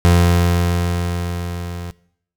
30% pulse tone with level ramp, 87.1 Hz, F2, 4 cents flat, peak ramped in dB -6 to -24 dBFS, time 0.05-1.91 s, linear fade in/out 0 ms, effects noise-tail reverb RT60 0.7 s tail -21 dB re dry

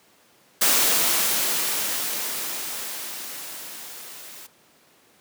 white noise with level ramp, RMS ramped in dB -18 to -42 dBFS, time 0.61-4.47 s, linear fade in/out 10 ms, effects pink hiss -57 dBFS RMS until 5.2 s + high-pass 200 Hz 12 dB/octave

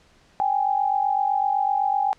sine tone pair together, 784 / 831.9 Hz, G5 / G#5, 0 / +3 cents, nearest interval minor second, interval 103 cents, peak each -22 dBFS, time 0.4-2.13 s, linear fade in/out 0 ms, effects pink hiss -57 dBFS RMS until 2.18 s + low-pass 6000 Hz 12 dB/octave

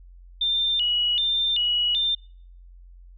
sine tone with vibrato, 3237 Hz, G#7, 45 cents flat, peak -20 dBFS, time 0.41-2.15 s, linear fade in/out 5 ms, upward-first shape square, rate 1.3 Hz, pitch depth 180 cents each way, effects noise-tail reverb RT60 0.6 s tail -26 dB re dry + added 44 Hz sine -44 dBFS peak until 3.17 s

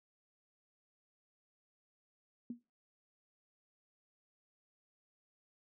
sine tone with exponential decay, 239.2 Hz, A#3, 45 cents sharp, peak -35 dBFS, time 2.5-2.61 s, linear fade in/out 2 ms, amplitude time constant 23 ms, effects noise-tail reverb RT60 0.3 s tail -21 dB re dry + high-pass 150 Hz 12 dB/octave

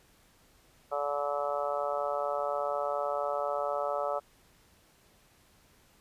harmonic tone, 144.2 Hz, D3, 31 cents flat, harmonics 3 / 4 / 5 / 6 / 7 / 8 / 9, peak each -40 / -32 / -36 / -40 / -43 / -40 / -37 dBFS, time 0.91-4.2 s, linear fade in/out 20 ms, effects pink hiss -63 dBFS RMS until 6 s + resampled to 32000 Hz

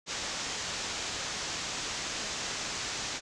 white low-pass noise, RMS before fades -36 dBFS, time 0.06-3.21 s, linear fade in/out 50 ms, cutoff 7200 Hz, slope 48 dB/octave, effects none

